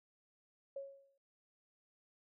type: tone with exponential decay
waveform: sine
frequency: 551 Hz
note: C#5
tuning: 11 cents flat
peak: -39 dBFS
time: 0.76-1.18 s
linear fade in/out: 5 ms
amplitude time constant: 91 ms
effects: none